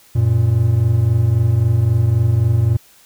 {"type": "tone pair together", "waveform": "triangle", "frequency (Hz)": [92.79, 116.54], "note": ["F#2", "A#2"], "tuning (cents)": [5, 0], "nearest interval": "major third", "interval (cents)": 395, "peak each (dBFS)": [-15, -11], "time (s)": [0.15, 2.77], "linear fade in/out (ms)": 10, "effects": ["white hiss -49 dBFS RMS until 3.05 s"]}